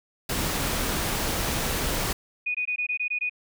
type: noise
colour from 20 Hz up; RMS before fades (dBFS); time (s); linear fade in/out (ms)
pink; -27; 0.29-2.13; 5
type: tone bursts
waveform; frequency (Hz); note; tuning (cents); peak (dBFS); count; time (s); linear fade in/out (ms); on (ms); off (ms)
sine; 2474; D#7; -10; -24; 8; 2.46-3.296; 10; 87; 20
effects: none